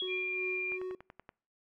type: tone with exponential decay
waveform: sine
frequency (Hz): 3322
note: G#7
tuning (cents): 0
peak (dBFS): -31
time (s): 0-0.38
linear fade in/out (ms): 1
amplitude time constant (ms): 82
type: tone with tremolo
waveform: triangle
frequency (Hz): 370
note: F#4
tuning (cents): 0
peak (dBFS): -33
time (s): 0.02-0.95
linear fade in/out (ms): 2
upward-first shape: sine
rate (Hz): 2.7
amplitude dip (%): 50
type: tone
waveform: sine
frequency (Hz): 2394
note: D7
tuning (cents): +33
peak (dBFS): -33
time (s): 0.07-0.79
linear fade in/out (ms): 50
type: click train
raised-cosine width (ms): 0.5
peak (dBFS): -33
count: 7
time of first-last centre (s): 0.72-1.291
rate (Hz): 10.5
effects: noise-tail reverb RT60 0.5 s tail -26 dB re dry